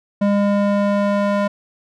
square tone with band-pass filter sweep, 202.7 Hz, G#3, 42 cents flat, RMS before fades -17 dBFS, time 0.21-1.48 s, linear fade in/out 10 ms, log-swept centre 410 to 740 Hz, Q 0.9, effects none

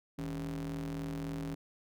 square ring-modulated tone, 60.2 Hz, B1, 44 cents flat, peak -34 dBFS, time 0.18-1.55 s, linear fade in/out 10 ms, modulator 219 Hz, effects none

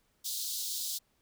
pink high-pass noise, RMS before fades -36 dBFS, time 0.24-0.99 s, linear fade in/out 20 ms, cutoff 3600 Hz, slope 48 dB/octave, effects pink hiss -73 dBFS RMS until 1.21 s

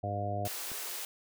harmonic tone, 101.5 Hz, G#2, 39 cents flat, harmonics 1 / 2 / 3 / 4 / 5 / 6 / 7, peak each -35 / -44 / -45 / -46 / -45 / -39 / -36 dBFS, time 0.03-0.48 s, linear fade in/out 10 ms
white high-pass noise, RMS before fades -39 dBFS, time 0.45-1.05 s, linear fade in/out 2 ms, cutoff 340 Hz, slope 48 dB/octave
click, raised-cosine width 2 ms, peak -32 dBFS, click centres 0.717 s
effects none

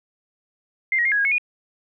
sine tone with pitch steps, 2095 / 1897 / 2126 / 1666 / 1635 / 2195 / 2450 Hz, C7 / A#6 / C7 / G#6 / G#6 / C#7 / D#7, +2 / +30 / +27 / +5 / -28 / -18 / -27 cents, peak -17 dBFS, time 0.92-1.382 s, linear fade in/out 2 ms, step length 66 ms, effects none

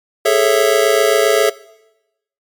square chord, A major seventh, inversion third, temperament just, 412.5 / 440 / 550 / 660 Hz, G#4 / A4 / C#5 / E5, -12 / 0 / -14 / +2 cents, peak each -17 / -16 / -18 / -16 dBFS, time 0.25-1.5 s, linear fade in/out 10 ms, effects noise-tail reverb RT60 0.9 s tail -20 dB re dry + MP3 96 kbps

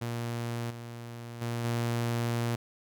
sawtooth tone with level steps, 117.9 Hz, A#2, 20 cents sharp, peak -28 / -36 / -27 / -24 dBFS, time 0.01-2.56 s, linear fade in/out 10 ms, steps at 0.7 / 1.41 / 1.64 s, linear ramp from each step 10 ms, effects none

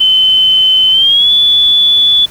sine tone with pitch glide, 3055 to 3449 Hz, G7 to A7, -45 to -35 cents, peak -5 dBFS, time 0-2.26 s, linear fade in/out 10 ms, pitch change +210 cents, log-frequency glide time 0.91-1.31 s, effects pink hiss -35 dBFS RMS until 2.3 s

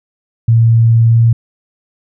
sine tone with pitch glide, 114.8 to 115.6 Hz, A#2 to A#2, -26 to -14 cents, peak -5 dBFS, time 0.48-1.33 s, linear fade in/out 5 ms, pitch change +12 cents, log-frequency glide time 1.09-1.16 s, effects none

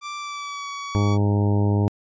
sawtooth tone with pitch glide, 1174.7 to 1130.8 Hz, D6 to C#6, 0 to +34 cents, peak -26 dBFS, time 0.01-1.18 s, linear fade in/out 50 ms, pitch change -66 cents, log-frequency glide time 0.17-0.69 s
harmonic tone, 102.4 Hz, G#2, 24 cents flat, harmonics 1 / 2 / 3 / 4 / 5 / 6 / 7 / 8 / 9, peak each -18 / -25 / -27 / -29 / -36 / -36 / -40 / -36 / -36 dBFS, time 0.95-1.88 s, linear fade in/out 0 ms
effects resampled to 16000 Hz

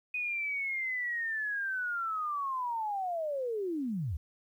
sine linear sweep, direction down, 2500 to 63.2 Hz, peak -31 dBFS, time 0.14-4.17 s, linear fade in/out 5 ms, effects 11-bit

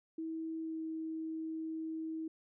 sine tone with pitch glide, 322.9 to 320.1 Hz, E4 to D#4, -36 to +49 cents, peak -37 dBFS, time 0.18-2.28 s, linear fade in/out 5 ms, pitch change -15 cents, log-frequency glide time 0.6-0.81 s, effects none

